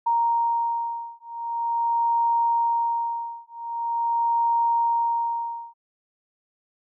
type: beating tone pair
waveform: sine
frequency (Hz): 932.3 / 932.74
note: A#5 / A#5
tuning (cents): 0 / +1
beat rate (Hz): 0.44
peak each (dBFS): -24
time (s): 0.06-5.74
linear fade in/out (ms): 10
effects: none